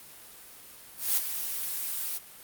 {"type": "noise with ADSR envelope", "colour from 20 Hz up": "blue", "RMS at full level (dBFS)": -24, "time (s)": [0.97, 2.19], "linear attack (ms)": 200, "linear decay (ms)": 19, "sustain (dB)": -9, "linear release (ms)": 23, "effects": ["white hiss -49 dBFS RMS until 2.43 s", "Opus 32 kbps"]}